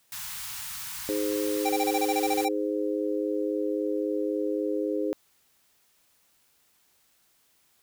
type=band-stop noise; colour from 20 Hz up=white; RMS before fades=-37 dBFS; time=0.12-2.45 s; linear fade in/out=2 ms; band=170 to 840 Hz; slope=48 dB/octave
type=harmonic tone; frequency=103.7 Hz; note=G#2; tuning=2 cents flat; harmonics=3 / 4 / 5; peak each=-29 / -30 / -31 dBFS; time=1.09-5.13 s; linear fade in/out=0 ms
type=tone bursts; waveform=square; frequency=784 Hz; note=G5; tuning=in tune; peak=-25 dBFS; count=12; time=1.65-2.488 s; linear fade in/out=10 ms; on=46 ms; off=26 ms
effects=white hiss -66 dBFS RMS until 7.82 s